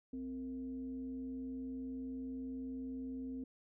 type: tone with frequency modulation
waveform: sine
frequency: 260.1 Hz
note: C4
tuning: 10 cents flat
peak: -40 dBFS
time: 0.13-3.44 s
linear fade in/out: 5 ms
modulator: 200 Hz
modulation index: 0.38
effects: none